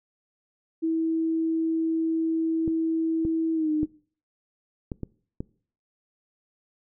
sine tone with pitch glide, 324.5 to 306.3 Hz, E4 to D#4, -27 to -27 cents, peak -22 dBFS, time 0.82-3.86 s, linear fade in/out 20 ms, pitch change -100 cents, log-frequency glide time 3.54-3.71 s
clicks, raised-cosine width 3 ms, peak -18 dBFS, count 6, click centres 2.678 / 3.251 / 3.831 / 4.918 / 5.033 / 5.405 s
effects noise-tail reverb RT60 0.5 s tail -23 dB re dry

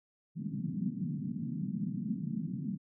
white band-pass noise, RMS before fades -36 dBFS, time 0.35-2.78 s, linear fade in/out 50 ms, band 140 to 240 Hz, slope 48 dB/octave, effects none

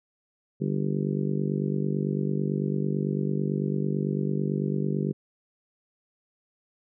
harmonic tone, 49 Hz, G1, in tune, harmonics 3 / 4 / 5 / 6 / 7 / 8 / 9 / 10, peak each -28 / -29 / -38 / -36 / -36 / -33 / -42 / -44 dBFS, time 0.6-5.13 s, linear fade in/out 20 ms, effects none

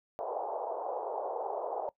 white band-pass noise, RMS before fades -36 dBFS, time 0.19-1.89 s, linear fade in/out 0 ms, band 420 to 900 Hz, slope 48 dB/octave, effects noise-tail reverb RT60 0.1 s tail -20 dB re dry

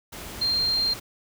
sine tone in noise, 4186 Hz, C8, in tune, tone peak -21 dBFS, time 0.41-0.94 s, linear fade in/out 10 ms, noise pink, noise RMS -38 dBFS, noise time 0.12-1 s, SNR +14 dB, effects none

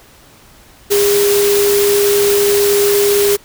sine tone in noise, 406.7 Hz, G#4, 36 cents flat, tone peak -10 dBFS, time 0.9-3.37 s, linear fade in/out 20 ms, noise white, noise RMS -18 dBFS, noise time 0.9-3.37 s, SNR +5 dB, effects pink hiss -44 dBFS RMS until 3.44 s

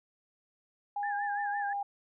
sine tone with pitch glide, 816 to 805.7 Hz, G#5 to G5, -31 to +47 cents, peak -31 dBFS, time 0.96-1.83 s, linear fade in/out 5 ms, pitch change -22 cents, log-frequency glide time 1.58-1.69 s
sine tone with vibrato, 1689 Hz, G#6, 29 cents sharp, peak -36 dBFS, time 1.03-1.73 s, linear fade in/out 2 ms, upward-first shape sine, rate 5.9 Hz, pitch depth 100 cents each way
effects none

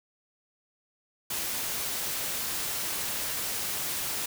white noise, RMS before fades -32 dBFS, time 1.3-4.26 s, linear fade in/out 5 ms, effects none

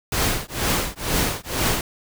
pink noise with tremolo, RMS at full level -19 dBFS, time 0.12-1.81 s, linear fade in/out 2 ms, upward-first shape triangle, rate 2.1 Hz, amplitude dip 100%, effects none

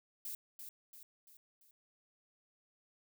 violet noise with echo, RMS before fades -43 dBFS, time 0.25-0.35 s, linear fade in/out 2 ms, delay 340 ms, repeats 4, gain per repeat -6 dB, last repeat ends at 1.71 s, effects none

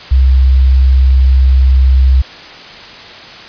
sine tone, 65.41 Hz, C2, in tune, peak -4 dBFS, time 0.11-2.22 s, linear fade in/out 10 ms, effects white hiss -31 dBFS RMS until 3.48 s + resampled to 11025 Hz

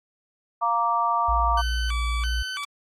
sine chord, Bb major, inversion second, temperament equal with one note detuned, 698.5 / 932.3 / 1167.9 Hz, F5 / Bb5 / D6, 0 / 0 / -10 cents, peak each -27 / -24 / -23 dBFS, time 0.61-1.62 s, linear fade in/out 20 ms
sine tone, 58.27 Hz, A#1, in tune, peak -23 dBFS, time 1.28-2.43 s, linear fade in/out 10 ms
20% pulse tone with vibrato, 1322 Hz, E6, 5 cents sharp, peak -24 dBFS, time 1.57-2.65 s, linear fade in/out 5 ms, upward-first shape square, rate 1.5 Hz, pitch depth 240 cents each way
effects low-pass 8000 Hz 12 dB/octave + AAC 64 kbps

